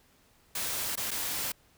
white noise with dropouts, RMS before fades -33 dBFS, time 0.55-1.52 s, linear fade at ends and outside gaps 5 ms, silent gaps 0.956-0.974 / 1.108-1.113 s, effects pink hiss -64 dBFS RMS until 1.77 s

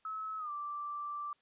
sine tone with pitch glide, 1293 to 1172.1 Hz, E6 to D6, -34 to -4 cents, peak -37 dBFS, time 0.05-1.33 s, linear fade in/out 2 ms, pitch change -170 cents, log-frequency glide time 0.38-0.51 s, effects white hiss -73 dBFS RMS until 1.41 s + resampled to 8000 Hz

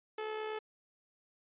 sawtooth tone with amplitude modulation, 432.5 Hz, A4, 30 cents flat, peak -31 dBFS, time 0.18-0.59 s, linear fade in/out 5 ms, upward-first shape sine, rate 68.6 Hz, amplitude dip 40%, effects resampled to 8000 Hz

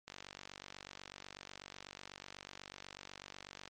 click train, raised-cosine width 0.2 ms, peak -29 dBFS, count 174, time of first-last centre 0.08-3.677 s, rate 48.1 Hz, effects MP3 48 kbps

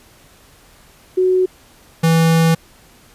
sine / square tone pair in turn, 370 / 163.87 Hz, F#4 / E3, 0 / -10 cents, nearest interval octave + major second, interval 1410 cents, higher first, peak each -11 dBFS, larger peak neither, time 1.17-1.46 / 2.03-2.55 s, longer second, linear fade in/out 10 ms, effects pink hiss -48 dBFS RMS until 3.14 s + resampled to 32000 Hz

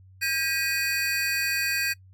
square tone cluster, 1606 / 1922 / 2492 / 4529 Hz, G6 / B6 / D#7 / C#8, +41 / -48 / +2 / +36 cents, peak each -30 / -33 / -29 / -32 dBFS, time 0.21-1.94 s, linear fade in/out 20 ms, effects noise-tail reverb RT60 0.1 s tail -25 dB re dry + added 94 Hz sine -49 dBFS peak until 2.13 s

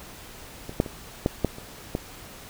clicks, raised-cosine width 2 ms, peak -22 / -6 / -21 / -7 / -7 / -25 / -12 dBFS, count 7, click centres 0.694 / 0.801 / 0.862 / 1.261 / 1.447 / 1.584 / 1.951 s, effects pink hiss -44 dBFS RMS until 2.49 s

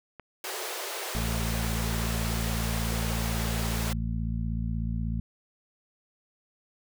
click, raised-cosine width 0.5 ms, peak -28 dBFS, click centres 0.197 s
pink high-pass noise, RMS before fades -35 dBFS, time 0.44-3.93 s, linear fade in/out 2 ms, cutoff 350 Hz, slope 96 dB/octave
harmonic tone, 56.4 Hz, A1, 44 cents sharp, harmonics 1 / 2 / 3 / 4, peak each -30 / -33 / -35 / -36 dBFS, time 1.15-5.2 s, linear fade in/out 0 ms
effects none

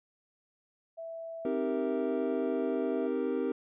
sine tone, 659.3 Hz, E5, in tune, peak -38 dBFS, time 0.97-3.08 s, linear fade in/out 20 ms
triangle chord, C minor seventh, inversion none, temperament equal, 261.6 / 311.1 / 392 / 466.2 Hz, C4 / Eb4 / G4 / Bb4, 0 / 0 / 0 / 0 cents, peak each -32 / -34 / -32 / -32 dBFS, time 1.45-3.52 s, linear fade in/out 2 ms
effects resampled to 8000 Hz

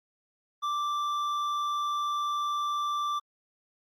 sine tone with hard clipping, 1174.7 Hz, D6, in tune, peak -29 dBFS, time 0.62-3.2 s, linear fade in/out 20 ms, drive 7 dB, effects Opus 48 kbps

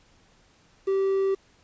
triangle tone with quantisation, 388.1 Hz, G4, 17 cents flat, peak -19 dBFS, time 0.87-1.35 s, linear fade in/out 10 ms, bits 8, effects pink hiss -60 dBFS RMS until 1.63 s + resampled to 16000 Hz

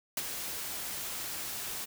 white noise with ADSR envelope, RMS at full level -31 dBFS, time 0.17-1.86 s, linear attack 3 ms, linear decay 35 ms, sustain -7 dB, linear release 23 ms, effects none

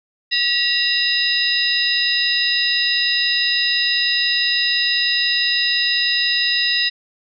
sine tone cluster, 1930 / 2773 / 3764 / 3982 / 5010 Hz, B6 / F7 / A#7 / B7 / D#8, -40 / -13 / +16 / +14 / +11 cents, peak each -22 dBFS, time 0.31-6.9 s, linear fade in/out 20 ms, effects none

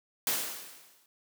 white noise with exponential decay, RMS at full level -27 dBFS, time 0.27-1.06 s, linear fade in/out 2 ms, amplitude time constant 170 ms, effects high-pass 200 Hz 12 dB/octave

